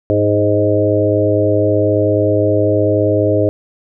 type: harmonic tone with a mistuned harmonic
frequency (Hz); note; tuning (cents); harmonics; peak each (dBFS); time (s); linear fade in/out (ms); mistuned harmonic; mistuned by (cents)
103.83; G#2; 0; 1 / 3 / 4 / 5 / 6; -17 / -17 / -17 / -17 / -17; 0.1-3.49; 0; 5; +16
effects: none